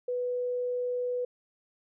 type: tone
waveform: sine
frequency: 493.9 Hz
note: B4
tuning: in tune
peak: -28 dBFS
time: 0.08-1.25 s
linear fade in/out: 5 ms
effects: none